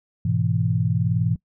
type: chord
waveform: sine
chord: E major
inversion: first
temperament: equal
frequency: 103.83 / 123.47 / 164.81 Hz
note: G#2 / B2 / E3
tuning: 0 / 0 / 0 cents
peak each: -23 dBFS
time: 0.25-1.36 s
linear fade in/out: 5 ms
effects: noise-tail reverb RT60 0.1 s tail -22 dB re dry